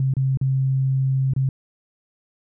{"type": "tone with dropouts", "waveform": "sine", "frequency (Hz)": 133.3, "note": "C3", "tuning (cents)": 33, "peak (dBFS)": -17, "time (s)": [0, 1.49], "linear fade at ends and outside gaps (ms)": 2, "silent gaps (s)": [[0.138, 0.167], [0.373, 0.413], [1.336, 1.363]], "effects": []}